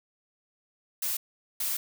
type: noise bursts at uneven times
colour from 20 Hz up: blue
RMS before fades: -30 dBFS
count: 2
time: 1.02-1.17 / 1.6-1.77 s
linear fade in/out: 5 ms
effects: none